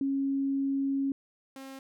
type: tone pair in turn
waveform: sine / sawtooth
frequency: 274 / 268.4 Hz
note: C#4 / C4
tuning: -20 / +44 cents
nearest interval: unison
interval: 36 cents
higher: first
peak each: -26 / -38 dBFS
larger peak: first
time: 0.01-1.12 / 1.56-1.79 s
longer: first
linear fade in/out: 2 ms
effects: none